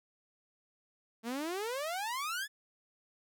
sawtooth exponential sweep, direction up, 220 to 1760 Hz, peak -31 dBFS, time 1.23-2.48 s, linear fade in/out 50 ms, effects none

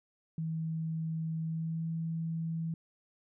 sine tone with pitch glide, 161.1 to 163.54 Hz, E3 to E3, -39 to -13 cents, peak -32 dBFS, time 0.38-2.74 s, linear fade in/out 2 ms, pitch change +26 cents, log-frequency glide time 1.42-1.88 s, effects none

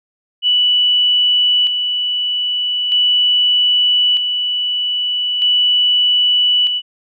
sine tone with tremolo, 2960 Hz, F#7, in tune, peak -10 dBFS, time 0.42-6.82 s, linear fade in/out 50 ms, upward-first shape square, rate 0.4 Hz, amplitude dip 45%, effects none

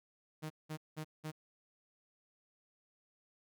sawtooth tone bursts, 155.4 Hz, D#3, 2 cents flat, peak -36 dBFS, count 4, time 0.42-1.318 s, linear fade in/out 20 ms, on 82 ms, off 190 ms, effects none

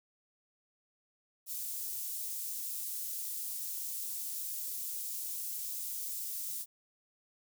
white high-pass noise, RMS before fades -39 dBFS, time 1.46-6.66 s, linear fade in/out 50 ms, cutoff 7600 Hz, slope 12 dB/octave, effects none

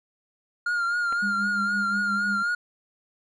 triangle tone with vibrato, 1410 Hz, F6, 16 cents sharp, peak -21 dBFS, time 0.66-2.55 s, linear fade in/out 5 ms, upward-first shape triangle, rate 3.9 Hz, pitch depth 49 cents each way
clicks, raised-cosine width 0.5 ms, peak -24 dBFS, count 2, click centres 1.124 / 1.128 s
sine tone with tremolo, 201.9 Hz, G#3, 49 cents flat, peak -28 dBFS, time 1.22-2.43 s, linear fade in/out 10 ms, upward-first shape sine, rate 5.7 Hz, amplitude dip 60%
effects resampled to 24000 Hz

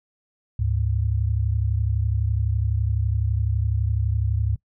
sine tone pair together, 73.1 / 105.03 Hz, D2 / G#2, -7 / +20 cents, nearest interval tritone, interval 627 cents, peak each -23 / -22 dBFS, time 0.59-4.56 s, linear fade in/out 5 ms, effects noise-tail reverb RT60 0.1 s tail -23 dB re dry

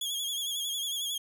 sawtooth tone with vibrato, 3324 Hz, G#7, 1 cent sharp, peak -28 dBFS, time 0.01-1.18 s, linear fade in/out 5 ms, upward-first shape sine, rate 11 Hz, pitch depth 61 cents each way, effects none

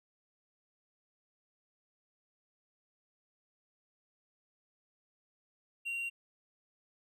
triangle tone, 2758 Hz, F7, 22 cents flat, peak -33 dBFS, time 5.85-6.1 s, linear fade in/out 20 ms, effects none

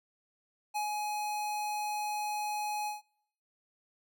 square tone with ADSR envelope, 840 Hz, G#5, 19 cents sharp, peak -31 dBFS, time 0.74-3.02 s, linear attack 23 ms, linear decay 120 ms, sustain -2 dB, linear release 150 ms, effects noise-tail reverb RT60 0.7 s tail -24 dB re dry

